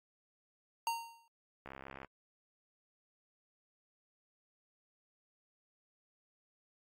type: tone with exponential decay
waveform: square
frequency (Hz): 924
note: A#5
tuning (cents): -16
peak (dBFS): -31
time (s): 0.87-1.28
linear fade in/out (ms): 1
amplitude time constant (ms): 88
type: click train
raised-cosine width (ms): 0.5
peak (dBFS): -32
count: 27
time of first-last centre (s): 1.66-2.047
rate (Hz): 67.2
effects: AAC 64 kbps